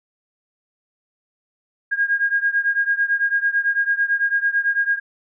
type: beating tone pair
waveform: sine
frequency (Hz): 1624 / 1633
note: G#6 / G#6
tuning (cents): -39 / -30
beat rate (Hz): 9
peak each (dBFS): -19 / -21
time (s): 1.91-5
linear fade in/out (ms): 20
effects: none